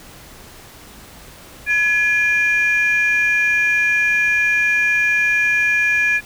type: tone pair together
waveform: sine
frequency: 1692.3 / 2408 Hz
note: G#6 / D7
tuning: +32 / +43 cents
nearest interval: tritone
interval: 611 cents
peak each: -15 dBFS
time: 1.66-6.21 s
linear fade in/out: 50 ms
effects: tanh soft clip ceiling -9 dBFS + pink hiss -41 dBFS RMS until 6.25 s